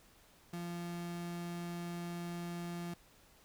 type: tone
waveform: 35% pulse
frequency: 172.7 Hz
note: F3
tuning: 19 cents flat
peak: -38 dBFS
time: 0.53-2.94 s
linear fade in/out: 5 ms
effects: pink hiss -64 dBFS RMS until 3.44 s